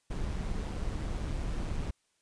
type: noise with amplitude modulation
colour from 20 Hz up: brown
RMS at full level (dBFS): -32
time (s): 0.1-1.91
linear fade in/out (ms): 10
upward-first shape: sine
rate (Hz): 150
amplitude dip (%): 40
effects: white hiss -74 dBFS RMS until 2.21 s + resampled to 22050 Hz